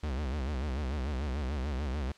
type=tone with vibrato; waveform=45% pulse; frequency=69.3 Hz; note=C#2; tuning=in tune; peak=-31 dBFS; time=0.03-2.12 s; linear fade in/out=5 ms; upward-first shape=sine; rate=6.8 Hz; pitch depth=180 cents each way; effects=white hiss -59 dBFS RMS until 2.17 s + low-pass 5000 Hz 12 dB/octave